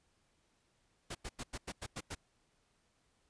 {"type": "noise bursts", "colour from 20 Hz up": "pink", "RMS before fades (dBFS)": -42, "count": 8, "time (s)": [1.1, 2.151], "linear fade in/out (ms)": 10, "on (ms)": 50, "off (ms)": 93, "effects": ["pink hiss -75 dBFS RMS until 3.29 s", "resampled to 22050 Hz"]}